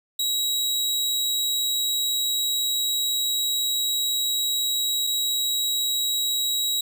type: tone pair in turn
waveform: sawtooth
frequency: 3854 / 3854 Hz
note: B7 / B7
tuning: -43 / -43 cents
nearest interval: unison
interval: 0 cents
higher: neither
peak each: -19 dBFS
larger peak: neither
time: 0.19-5.07 / 5.07-6.81 s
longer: first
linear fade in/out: 5 ms
effects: none